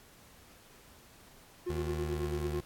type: tone with tremolo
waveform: triangle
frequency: 356.9 Hz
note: F4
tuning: 38 cents sharp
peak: -29 dBFS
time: 1.66-2.61 s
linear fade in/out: 10 ms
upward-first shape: triangle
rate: 9.1 Hz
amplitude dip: 85%
type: tone with pitch glide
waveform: 25% pulse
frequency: 78.6 to 76.05 Hz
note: D#2 to D#2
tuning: +18 to -39 cents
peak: -31 dBFS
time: 1.69-2.61 s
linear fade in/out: 10 ms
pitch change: -57 cents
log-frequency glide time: 1.8-2.31 s
effects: pink hiss -58 dBFS RMS until 2.65 s + AAC 64 kbps